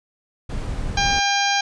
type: noise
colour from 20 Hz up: brown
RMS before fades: -26 dBFS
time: 0.49-1.2 s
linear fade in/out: 10 ms
type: harmonic tone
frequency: 801 Hz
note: G5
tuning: 37 cents sharp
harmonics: 1 / 2 / 3 / 4 / 5 / 6 / 7 / 8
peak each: -21 / -24 / -26 / -27 / -28 / -29 / -29 / -30 dBFS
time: 0.97-1.61 s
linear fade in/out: 5 ms
effects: resampled to 22050 Hz